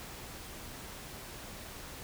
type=silence; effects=pink hiss -46 dBFS RMS until 2.03 s